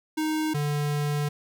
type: tone pair in turn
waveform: square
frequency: 311.1 / 146.82 Hz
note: D#4 / D3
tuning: 0 / 0 cents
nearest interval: octave + minor second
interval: 1300 cents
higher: first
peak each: -25 dBFS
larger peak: neither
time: 0.17-0.54 / 0.54-1.29 s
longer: second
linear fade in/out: 10 ms
effects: none